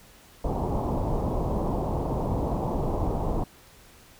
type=low-pass noise; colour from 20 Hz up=pink; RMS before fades=-27 dBFS; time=0.44-3.44 s; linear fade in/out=5 ms; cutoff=1000 Hz; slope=48 dB/octave; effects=pink hiss -53 dBFS RMS until 4.19 s